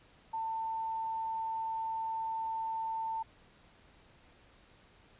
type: tone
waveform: sine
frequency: 895 Hz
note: A5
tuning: 29 cents sharp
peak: -33 dBFS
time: 0.33-3.23 s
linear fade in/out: 10 ms
effects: pink hiss -62 dBFS RMS until 5.19 s + resampled to 8000 Hz